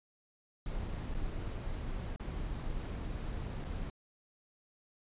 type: noise with dropouts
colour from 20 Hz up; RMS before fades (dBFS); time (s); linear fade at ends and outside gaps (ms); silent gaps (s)
brown; -38; 0.66-3.9; 1; 1.141-1.147 / 2.161-2.197 / 3.642-3.647
effects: resampled to 8000 Hz